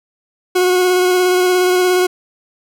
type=tone with vibrato; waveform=40% pulse; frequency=364.1 Hz; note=F#4; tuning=28 cents flat; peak=-10 dBFS; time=0.55-2.07 s; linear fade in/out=10 ms; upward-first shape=square; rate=17 Hz; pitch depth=14 cents each way; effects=none